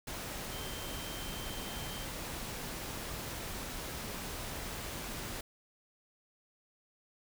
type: tone in noise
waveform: sine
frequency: 3131 Hz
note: G7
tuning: 3 cents flat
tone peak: -48 dBFS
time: 0.52-2.05 s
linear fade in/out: 5 ms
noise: pink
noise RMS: -41 dBFS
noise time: 0.07-5.41 s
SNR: -10 dB
effects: none